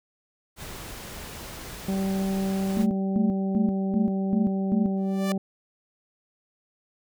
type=noise; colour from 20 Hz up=pink; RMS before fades=-39 dBFS; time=0.56-2.87 s; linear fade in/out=50 ms
type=harmonic tone; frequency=193.1 Hz; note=G3; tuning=26 cents flat; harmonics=1 / 2 / 3 / 4; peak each=-24 / -34 / -38 / -40 dBFS; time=1.88-5.38 s; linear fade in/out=5 ms
type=tone bursts; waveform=sine; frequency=217.8 Hz; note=A3; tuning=17 cents flat; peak=-21 dBFS; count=6; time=2.77-4.86 s; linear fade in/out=0 ms; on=140 ms; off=250 ms
type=tone with exponential growth; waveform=sawtooth; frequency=587.3 Hz; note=D5; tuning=in tune; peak=-21 dBFS; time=4.97-5.32 s; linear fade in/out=1 ms; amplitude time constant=74 ms
effects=none